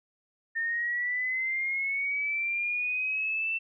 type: linear sweep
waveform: sine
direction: up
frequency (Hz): 1813 to 2680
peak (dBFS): -27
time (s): 0.55-3.59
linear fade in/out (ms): 20
effects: none